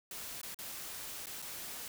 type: noise with dropouts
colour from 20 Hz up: white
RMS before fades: -44 dBFS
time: 0.11-1.88 s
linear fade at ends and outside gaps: 2 ms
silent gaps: 0.415-0.431 / 0.545-0.588 / 1.259-1.268 / 1.42-1.423 s
effects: none